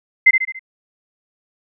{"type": "tone with echo", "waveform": "sine", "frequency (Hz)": 2072, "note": "C7", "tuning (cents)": -17, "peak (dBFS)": -5, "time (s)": [0.26, 0.31], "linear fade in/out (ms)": 10, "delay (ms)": 71, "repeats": 4, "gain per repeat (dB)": -6, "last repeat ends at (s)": 0.594, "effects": []}